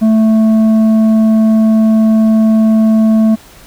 triangle tone with tanh clipping, 220 Hz, A3, in tune, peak -7 dBFS, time 0.01-3.36 s, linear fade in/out 20 ms, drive 11 dB, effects pink hiss -39 dBFS RMS until 3.66 s

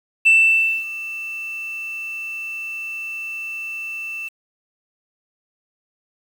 sine tone with ADSR envelope, 2665 Hz, E7, 18 cents sharp, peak -7 dBFS, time 0.25-4.29 s, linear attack 18 ms, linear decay 570 ms, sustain -19 dB, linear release 15 ms, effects tanh soft clip ceiling -7 dBFS + 7-bit

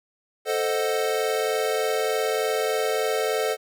square chord, A diminished seventh, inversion none, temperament equal, 440 / 523.3 / 622.3 / 740 Hz, A4 / C5 / Eb5 / Gb5, 0 / 0 / 0 / 0 cents, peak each -26 / -29 / -30 / -32 dBFS, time 0.45-3.57 s, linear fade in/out 50 ms, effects none

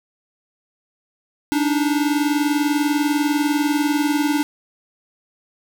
square tone pair together, 289.9 / 310 Hz, D4 / D#4, -22 / -6 cents, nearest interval minor second, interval 116 cents, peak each -19 / -23 dBFS, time 1.52-4.43 s, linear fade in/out 0 ms, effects none

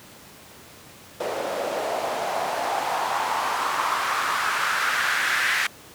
white noise with band-pass filter sweep, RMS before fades -25 dBFS, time 1.2-5.67 s, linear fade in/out 5 ms, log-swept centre 510 to 1800 Hz, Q 3.1, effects pink hiss -46 dBFS RMS until 5.94 s + high-pass 100 Hz 12 dB/octave

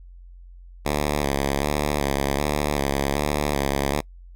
5% pulse tone with vibrato, 71.6 Hz, D2, 43 cents flat, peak -10 dBFS, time 0.85-4.01 s, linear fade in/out 10 ms, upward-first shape square, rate 1.3 Hz, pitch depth 49 cents each way, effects noise-tail reverb RT60 0.1 s tail -25 dB re dry + added 44 Hz sine -41 dBFS peak until 4.35 s

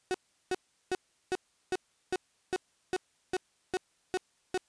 35% pulse tone bursts, 370 Hz, F#4, in tune, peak -26 dBFS, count 12, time 0.11-4.576 s, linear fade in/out 0 ms, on 33 ms, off 370 ms, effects white hiss -71 dBFS RMS until 4.68 s + resampled to 22050 Hz

